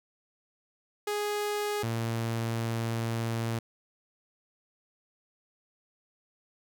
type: tone pair in turn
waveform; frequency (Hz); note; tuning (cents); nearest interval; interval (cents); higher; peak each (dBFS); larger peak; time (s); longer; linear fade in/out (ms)
sawtooth; 415.3 / 114.74; G#4 / A#2; 0 / -27; octave + minor seventh; 2227; first; -25; neither; 1.07-1.83 / 1.83-3.59; second; 5
effects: none